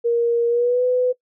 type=tone with pitch glide; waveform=sine; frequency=470 to 500.8 Hz; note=A#4 to B4; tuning=+14 to +24 cents; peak=-15 dBFS; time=0.04-1.13 s; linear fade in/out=20 ms; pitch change=+110 cents; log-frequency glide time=0.48-0.84 s; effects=noise-tail reverb RT60 0.1 s tail -21 dB re dry